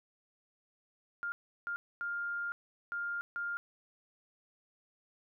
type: tone bursts at uneven times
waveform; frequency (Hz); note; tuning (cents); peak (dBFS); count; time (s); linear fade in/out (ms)
sine; 1404; F6; +9; -34; 5; 1.23-1.32 / 1.67-1.76 / 2.01-2.52 / 2.92-3.21 / 3.36-3.57; 0
effects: none